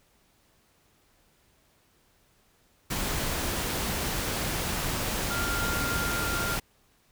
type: tone in noise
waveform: sine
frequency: 1396.9 Hz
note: F6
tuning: in tune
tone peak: -31 dBFS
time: 5.3-6.56 s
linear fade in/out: 10 ms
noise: pink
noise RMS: -30 dBFS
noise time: 2.9-6.6 s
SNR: -4 dB
effects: pink hiss -65 dBFS RMS until 7.11 s